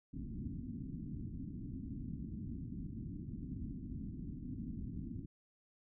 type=low-pass noise; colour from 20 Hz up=white; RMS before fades=-44 dBFS; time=0.13-5.26 s; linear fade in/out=10 ms; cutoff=280 Hz; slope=48 dB/octave; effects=none